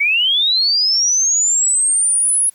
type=linear sweep; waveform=sine; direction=up; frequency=2200 to 10580 Hz; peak=-12 dBFS; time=0-2.5 s; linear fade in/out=10 ms; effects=white hiss -53 dBFS RMS until 2.54 s